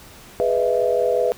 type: chord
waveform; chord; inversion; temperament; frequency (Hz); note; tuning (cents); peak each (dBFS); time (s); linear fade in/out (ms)
sine; E major seventh; first; equal with one note detuned; 415.3 / 493.9 / 622.3 / 667.7; G#4 / B4 / D#5 / E5; 0 / 0 / 0 / +22; -24 / -19 / -24 / -23; 0.4-1.32; 0
effects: pink hiss -44 dBFS RMS until 1.37 s